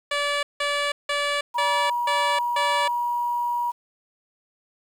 10% pulse tone bursts, 577 Hz, D5, 31 cents flat, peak -14 dBFS, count 6, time 0.11-2.88 s, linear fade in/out 5 ms, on 320 ms, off 170 ms
sine tone, 960 Hz, B5, 49 cents flat, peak -22 dBFS, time 1.54-3.72 s, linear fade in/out 20 ms
effects low-pass 7000 Hz 12 dB/octave + 8-bit

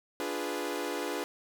sawtooth chord, D diminished seventh, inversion none, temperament equal, 293.7 / 349.2 / 415.3 / 493.9 Hz, D4 / F4 / Ab4 / Cb5, 0 / 0 / 0 / 0 cents, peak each -34 dBFS, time 0.2-1.24 s, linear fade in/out 0 ms, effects none

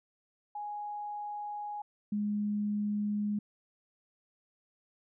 sine tone pair in turn, 830.6 / 207.7 Hz, G#5 / G#3, 0 / 0 cents, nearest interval 2 octaves, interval 2400 cents, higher first, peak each -36 / -29 dBFS, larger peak second, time 0.55-1.82 / 2.12-3.39 s, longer neither, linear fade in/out 5 ms, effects none

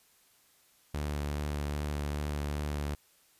sawtooth tone with vibrato, 73.42 Hz, D2, in tune, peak -28 dBFS, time 0.94-2.95 s, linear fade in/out 5 ms, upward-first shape sine, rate 2.5 Hz, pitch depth 16 cents each way, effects white hiss -65 dBFS RMS until 3.39 s + resampled to 32000 Hz

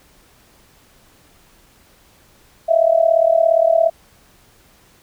sine tone with amplitude modulation, 659.3 Hz, E5, in tune, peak -7 dBFS, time 2.68-3.9 s, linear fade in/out 20 ms, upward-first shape sine, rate 37.3 Hz, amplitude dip 85%, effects pink hiss -52 dBFS RMS until 5.02 s

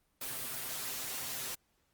white noise with comb filter, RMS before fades -39 dBFS, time 0.21-1.55 s, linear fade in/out 5 ms, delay 7.7 ms, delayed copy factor +0.95, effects pink hiss -75 dBFS RMS until 1.93 s + Opus 32 kbps

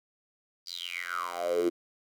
10% pulse tone with high-pass filter sweep, 87.6 Hz, F2, 6 cents sharp, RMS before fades -32 dBFS, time 0.66-1.7 s, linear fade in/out 20 ms, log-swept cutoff 4900 to 320 Hz, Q 9.7, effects none

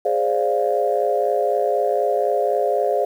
sine chord, D half-diminished seventh, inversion second, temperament equal, 415.3 / 523.3 / 587.3 / 698.5 Hz, Ab4 / C5 / D5 / F5, 0 / 0 / 0 / 0 cents, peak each -22 dBFS, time 0.05-3.05 s, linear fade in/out 5 ms, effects tanh soft clip ceiling -6 dBFS + 8-bit

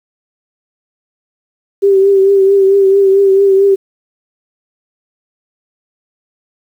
sine tone with vibrato, 391.4 Hz, G4, 3 cents flat, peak -5 dBFS, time 1.82-3.76 s, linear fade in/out 20 ms, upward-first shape triangle, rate 4.5 Hz, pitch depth 42 cents each way, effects 7-bit

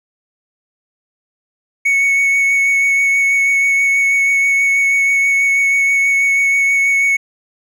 triangle tone with vibrato, 2217 Hz, C#7, in tune, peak -9 dBFS, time 1.85-7.17 s, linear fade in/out 10 ms, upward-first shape triangle, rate 6.2 Hz, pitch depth 14 cents each way, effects none

